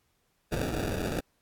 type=noise with sample-and-hold; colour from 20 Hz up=blue; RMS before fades=-31 dBFS; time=0.51-1.21 s; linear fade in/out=20 ms; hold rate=1050 Hz; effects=pink hiss -73 dBFS RMS until 1.41 s + AAC 64 kbps